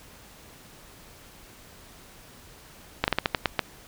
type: slowing click train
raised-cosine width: 0.3 ms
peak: -5 dBFS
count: 8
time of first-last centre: 3.04-3.593 s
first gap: 39 ms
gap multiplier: 1.23
effects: pink hiss -50 dBFS RMS until 3.87 s